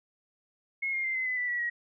sine tone with pitch steps, 2167 / 2127 / 2088 / 2050 / 2013 / 1975.7 / 1939.5 / 1904 Hz, C#7 / C7 / C7 / C7 / B6 / B6 / B6 / A#6, -40 / +28 / -4 / -36 / +33 / 0 / -32 / +36 cents, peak -28 dBFS, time 0.82-1.7 s, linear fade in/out 10 ms, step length 110 ms, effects none

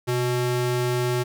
square ring-modulated tone, 246.9 Hz, B3, in tune, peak -19 dBFS, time 0.07-1.24 s, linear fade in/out 20 ms, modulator 120 Hz, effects none

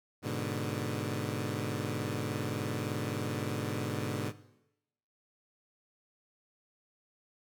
15% pulse chord, G# diminished, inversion none, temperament equal, 103.83 / 123.47 / 146.83 Hz, G#2 / B2 / D3, 0 / 0 / 0 cents, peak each -31 dBFS, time 0.22-4.33 s, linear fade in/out 50 ms, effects noise-tail reverb RT60 0.9 s tail -17 dB re dry

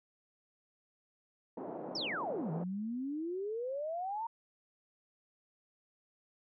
white band-pass noise, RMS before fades -43 dBFS, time 1.57-2.64 s, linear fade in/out 5 ms, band 180 to 720 Hz, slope 24 dB/octave
sine exponential two-way sweep, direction down then up, 5690 to 155.56 to 939 Hz, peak -35 dBFS, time 1.95-4.27 s, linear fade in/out 5 ms, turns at 2.51 s
effects none

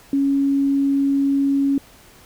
sine tone, 277.2 Hz, C#4, in tune, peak -15 dBFS, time 0.13-1.78 s, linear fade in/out 2 ms, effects pink hiss -48 dBFS RMS until 2.25 s

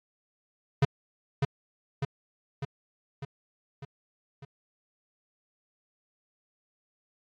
square tone with echo, 138.59 Hz, C#3, in tune, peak -19 dBFS, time 0.82-0.85 s, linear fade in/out 5 ms, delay 600 ms, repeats 6, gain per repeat -4 dB, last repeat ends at 4.45 s, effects low-pass 4000 Hz 12 dB/octave + AAC 32 kbps

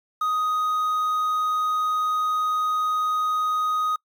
triangle tone with quantisation, 1249 Hz, D#6, 6 cents sharp, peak -19 dBFS, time 0.21-3.96 s, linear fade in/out 5 ms, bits 8, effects noise-tail reverb RT60 0.1 s tail -26 dB re dry

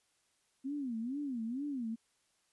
sine tone with vibrato, 255.4 Hz, C4, 42 cents flat, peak -35 dBFS, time 0.64-1.96 s, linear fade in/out 20 ms, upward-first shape sine, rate 2.2 Hz, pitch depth 240 cents each way, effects white hiss -75 dBFS RMS until 2.52 s + resampled to 24000 Hz

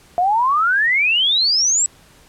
sine exponential sweep, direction up, 688 to 7890 Hz, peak -13 dBFS, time 0.18-1.86 s, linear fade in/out 0 ms, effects pink hiss -49 dBFS RMS until 2.28 s + low-pass 12000 Hz 12 dB/octave

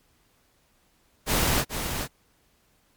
pink noise with echo, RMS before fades -23 dBFS, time 1.26-1.65 s, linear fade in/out 50 ms, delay 430 ms, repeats 1, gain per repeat -7 dB, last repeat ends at 2.08 s, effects pink hiss -65 dBFS RMS until 2.96 s + MP3 96 kbps

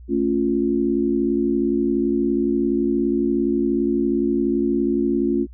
sine chord, A augmented, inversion none, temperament equal, 220 / 277.2 / 349.2 Hz, A3 / C#4 / E#4, 0 / 0 / 0 cents, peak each -23 / -21 / -21 dBFS, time 0.08-5.47 s, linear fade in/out 50 ms, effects added 60 Hz sine -38 dBFS peak until 5.53 s

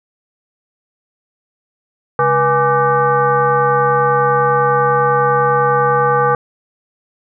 sine tone with frequency modulation, 830 Hz, G#5, 1 cent flat, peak -10 dBFS, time 2.19-6.35 s, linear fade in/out 2 ms, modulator 346 Hz, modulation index 1.6, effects none

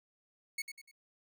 sawtooth tone with echo, 2207 Hz, C#7, 8 cents flat, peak -31 dBFS, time 0.58-0.62 s, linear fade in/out 5 ms, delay 98 ms, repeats 3, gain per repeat -8 dB, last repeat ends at 0.914 s, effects none

